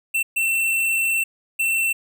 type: tone bursts at uneven times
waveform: square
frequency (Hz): 2692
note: E7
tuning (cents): +36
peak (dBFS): -19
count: 3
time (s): 0.14-0.23 / 0.36-1.24 / 1.59-1.93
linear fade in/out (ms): 10
effects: none